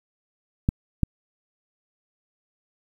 clicks, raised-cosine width 5 ms, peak -7 dBFS, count 2, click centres 0.689 / 1.033 s, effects 8-bit

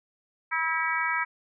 harmonic tone, 323.8 Hz, E4, 31 cents flat, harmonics 3 / 4 / 5 / 6 / 7, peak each -31 / -31 / -31 / -31 / -31 dBFS, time 0.51-1.25 s, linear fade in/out 20 ms, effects none

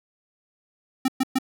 square tone bursts, 261.6 Hz, C4, in tune, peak -19 dBFS, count 3, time 1.05-1.386 s, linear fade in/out 5 ms, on 32 ms, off 120 ms, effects none

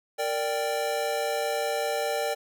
square chord, G minor, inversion first, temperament equal with one note detuned, 462.4 / 587.3 / 784 Hz, Bb4 / D5 / G5, -14 / 0 / 0 cents, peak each -32 / -30 / -32 dBFS, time 0.18-2.35 s, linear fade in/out 20 ms, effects none

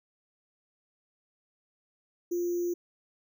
sine tone with sample-and-hold, 349.2 Hz, F4, in tune, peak -27 dBFS, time 2.31-2.74 s, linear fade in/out 10 ms, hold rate 6300 Hz, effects none

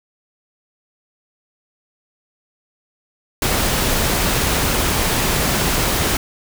pink noise, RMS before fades -18 dBFS, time 3.42-6.17 s, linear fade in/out 2 ms, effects none

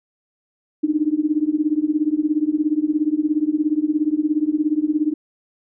sine tone with tremolo, 304.7 Hz, D#4, 36 cents flat, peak -12 dBFS, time 0.83-5.14 s, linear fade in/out 10 ms, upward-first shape triangle, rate 17 Hz, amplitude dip 100%, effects none

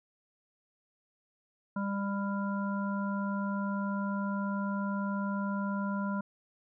harmonic tone, 199.2 Hz, G3, 28 cents sharp, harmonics 1 / 3 / 5 / 7, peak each -31 / -42 / -39 / -41 dBFS, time 1.76-6.21 s, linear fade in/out 5 ms, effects none

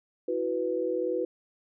sine chord, E suspended second, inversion none, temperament equal, 329.6 / 370 / 493.9 Hz, E4 / F#4 / B4, 0 / 0 / 0 cents, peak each -33 / -31 / -29 dBFS, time 0.28-1.25 s, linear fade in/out 5 ms, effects none

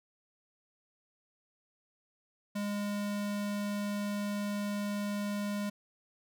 square tone, 204.8 Hz, G#3, 24 cents flat, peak -33 dBFS, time 2.55-5.7 s, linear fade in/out 10 ms, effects none

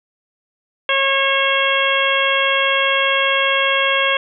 harmonic tone, 545 Hz, C#5, 29 cents flat, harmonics 1 / 2 / 3 / 4 / 5 / 6, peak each -21 / -21 / -21 / -21 / -21 / -21 dBFS, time 0.89-4.17 s, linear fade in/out 2 ms, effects none

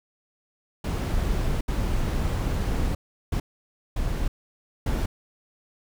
brown noise bursts at uneven times, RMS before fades -25 dBFS, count 5, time 0.84-1.61 / 1.68-2.95 / 3.32-3.4 / 3.96-4.28 / 4.86-5.06 s, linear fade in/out 5 ms, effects none

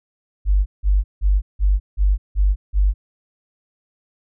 sine tone bursts, 49 Hz, G1, in tune, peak -12 dBFS, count 7, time 0.45-2.94 s, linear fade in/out 50 ms, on 210 ms, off 170 ms, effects none

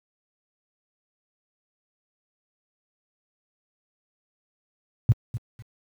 sine tone with echo, 115.5 Hz, A#2, 16 cents flat, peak -12 dBFS, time 5.09-5.12 s, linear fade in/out 0 ms, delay 250 ms, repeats 2, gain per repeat -13 dB, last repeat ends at 5.62 s, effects high-pass 60 Hz 12 dB/octave + 9-bit

